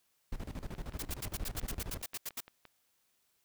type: noise with tremolo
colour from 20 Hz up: brown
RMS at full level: -38 dBFS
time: 0.32-2.02 s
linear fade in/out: 5 ms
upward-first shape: square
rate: 13 Hz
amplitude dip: 80%
type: click train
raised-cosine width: 0.3 ms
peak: -35 dBFS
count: 12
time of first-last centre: 0.75-2.653 s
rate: 5.78 Hz
type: noise bursts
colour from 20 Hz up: white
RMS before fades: -39 dBFS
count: 13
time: 0.99-2.406 s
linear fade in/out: 5 ms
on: 36 ms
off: 79 ms
effects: white hiss -75 dBFS RMS until 3.44 s